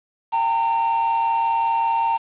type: tone pair together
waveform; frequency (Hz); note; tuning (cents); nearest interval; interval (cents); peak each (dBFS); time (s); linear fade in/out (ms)
triangle; 789.8 / 915; G5 / A#5; +13 / -32; minor third; 255; -25 / -16; 0.32-2.18; 20
effects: resampled to 8000 Hz + 7-bit